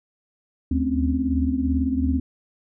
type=tone cluster; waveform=sine; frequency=75.1 / 78 / 215.6 / 259 / 277 Hz; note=D2 / D#2 / A3 / C4 / C#4; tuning=+39 / +5 / -35 / -17 / -1 cents; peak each=-25 / -30 / -31 / -22 / -28 dBFS; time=0.71-2.2 s; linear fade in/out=5 ms; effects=none